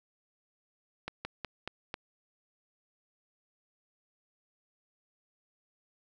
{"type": "slowing click train", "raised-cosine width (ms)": 0.3, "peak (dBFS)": -20, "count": 5, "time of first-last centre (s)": [1.08, 1.941], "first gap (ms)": 170, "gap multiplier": 1.16, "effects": []}